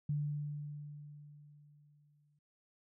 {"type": "tone with exponential decay", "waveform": "sine", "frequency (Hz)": 147.1, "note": "D3", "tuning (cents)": 3, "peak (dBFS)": -31, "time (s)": [0.09, 2.39], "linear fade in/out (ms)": 5, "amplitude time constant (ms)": 500, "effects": []}